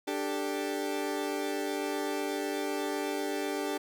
30% pulse chord, D suspended fourth, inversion none, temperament equal, 293.7 / 392 / 440 Hz, D4 / G4 / A4, 0 / 0 / 0 cents, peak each -32 / -32 / -35 dBFS, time 0.07-3.78 s, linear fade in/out 10 ms, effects none

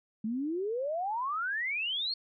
sine exponential sweep, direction up, 210 to 4415 Hz, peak -30 dBFS, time 0.24-2.14 s, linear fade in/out 5 ms, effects none

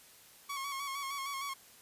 sawtooth tone with vibrato, 1105 Hz, C#6, 6 cents flat, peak -33 dBFS, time 0.49-1.54 s, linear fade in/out 10 ms, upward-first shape square, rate 6.5 Hz, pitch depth 38 cents each way, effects white hiss -58 dBFS RMS until 1.81 s + resampled to 32000 Hz

